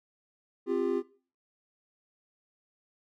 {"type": "chord", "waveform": "triangle", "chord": "C suspended fourth", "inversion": "none", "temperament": "equal with one note detuned", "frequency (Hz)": [261.6, 349.2, 400], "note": ["C4", "F4", "G4"], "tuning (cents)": [0, 0, 35], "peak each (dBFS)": [-31, -28, -28], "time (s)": [0.66, 1.03], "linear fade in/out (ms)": 50, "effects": ["noise-tail reverb RT60 0.4 s tail -18 dB re dry"]}